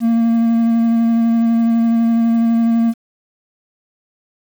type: tone with vibrato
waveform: triangle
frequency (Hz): 230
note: A#3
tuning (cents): -23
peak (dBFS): -9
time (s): 0-2.94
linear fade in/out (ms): 50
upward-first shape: sine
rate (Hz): 12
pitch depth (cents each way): 12
effects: 7-bit